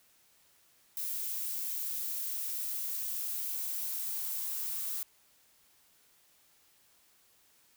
violet noise with high-pass filter sweep, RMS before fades -36 dBFS, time 0.97-5.03 s, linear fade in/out 2 ms, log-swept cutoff 280 to 1100 Hz, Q 3.4, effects white hiss -66 dBFS RMS until 7.76 s

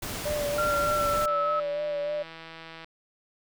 pink noise, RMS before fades -34 dBFS, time 0.02-1.26 s, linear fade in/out 5 ms
sine tone with vibrato, 587.3 Hz, D5, in tune, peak -27 dBFS, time 0.25-2.23 s, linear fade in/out 10 ms, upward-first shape sine, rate 3.3 Hz, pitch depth 30 cents each way
sine tone with pitch glide, 1376 to 1291.3 Hz, F6 to E6, -26 to -36 cents, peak -25 dBFS, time 0.58-1.6 s, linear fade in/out 5 ms, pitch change -110 cents, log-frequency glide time 0.81-1.47 s
click train, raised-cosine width 0.3 ms, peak -27 dBFS, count 256, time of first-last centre 1.28-2.844 s, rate 163 Hz
effects none

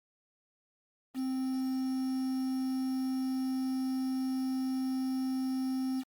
triangle tone with quantisation, 261.3 Hz, C4, 2 cents flat, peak -28 dBFS, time 1.14-6.04 s, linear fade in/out 50 ms, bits 8, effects Opus 24 kbps

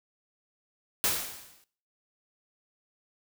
white noise with exponential decay, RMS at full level -24 dBFS, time 1.04-1.64 s, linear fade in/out 0 ms, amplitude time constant 130 ms, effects noise-tail reverb RT60 0.5 s tail -19 dB re dry

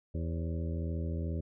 harmonic tone with a mistuned harmonic, 82.41 Hz, E2, in tune, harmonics 1 / 2 / 3 / 4 / 5 / 6 / 7, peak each -33 / -39 / -43 / -45 / -47 / -49 / -50 dBFS, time 0.14-1.41 s, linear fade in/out 10 ms, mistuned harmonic 6, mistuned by +96 cents, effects none

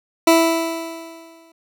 20% pulse tone with exponential decay, 329.6 Hz, E4, in tune, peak -4 dBFS, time 0.27-1.52 s, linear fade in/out 5 ms, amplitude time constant 270 ms, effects none

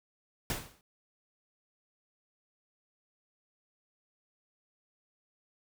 pink noise with exponential decay, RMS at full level -31 dBFS, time 0.5-0.81 s, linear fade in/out 1 ms, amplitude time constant 67 ms, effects none

